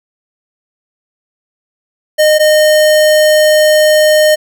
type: tone pair in turn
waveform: square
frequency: 613 / 613 Hz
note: D#5 / D#5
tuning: -26 / -26 cents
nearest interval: unison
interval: 0 cents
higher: neither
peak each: -6 dBFS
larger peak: neither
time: 2.18-2.39 / 2.39-4.36 s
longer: second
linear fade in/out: 20 ms
effects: none